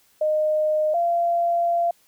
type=tone pair in turn; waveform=sine; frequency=615 / 686.9 Hz; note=D#5 / F5; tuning=-20 / -29 cents; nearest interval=major second; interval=191 cents; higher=second; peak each=-18 dBFS; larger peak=neither; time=0.21-0.94 / 0.94-1.91 s; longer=second; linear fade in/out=5 ms; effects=white hiss -60 dBFS RMS until 2.07 s